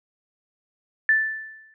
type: tone with exponential decay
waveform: sine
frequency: 1760 Hz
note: A6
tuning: in tune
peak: -13 dBFS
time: 1.09-1.74 s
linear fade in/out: 1 ms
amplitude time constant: 140 ms
effects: none